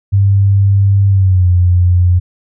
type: tone with pitch glide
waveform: sine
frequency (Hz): 99 to 89.22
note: G2 to F2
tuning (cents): +18 to +38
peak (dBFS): -6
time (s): 0.12-2.2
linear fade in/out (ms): 20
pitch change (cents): -180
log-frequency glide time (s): 1.08-1.49
effects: none